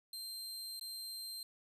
sawtooth tone with dropouts, 4153 Hz, C8, 14 cents flat, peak -40 dBFS, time 0.13-1.43 s, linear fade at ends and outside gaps 2 ms, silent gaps 0.796-0.811 s, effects resampled to 32000 Hz

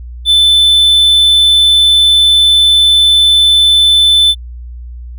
triangle tone, 3520 Hz, A7, in tune, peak -3 dBFS, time 0.25-4.35 s, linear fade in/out 50 ms, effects added 60 Hz sine -24 dBFS peak until 5.18 s

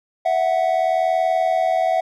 triangle tone pair together, 659.3 / 740 Hz, E5 / F#5, 0 / 0 cents, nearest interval major second, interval 200 cents, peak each -17 dBFS, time 0.25-2.01 s, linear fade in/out 10 ms, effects none

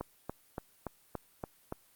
click train, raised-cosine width 1 ms, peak -22 dBFS, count 7, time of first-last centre 0.01-1.724 s, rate 3.5 Hz, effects white hiss -65 dBFS RMS until 1.95 s + Opus 32 kbps

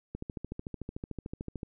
click train, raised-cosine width 3 ms, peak -24 dBFS, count 21, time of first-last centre 0.15-1.631 s, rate 13.5 Hz, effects none

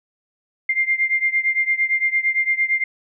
sine beating tone pair, 2100 / 2108.8 Hz, C7 / C7, +6 / +13 cents, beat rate 8.8 Hz, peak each -19 / -21 dBFS, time 0.69-2.84 s, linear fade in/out 5 ms, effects none

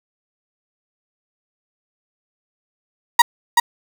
35% pulse tone with echo, 951 Hz, A#5, 34 cents sharp, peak -4 dBFS, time 3.19-3.22 s, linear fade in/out 5 ms, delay 380 ms, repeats 1, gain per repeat -4 dB, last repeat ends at 3.6 s, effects none

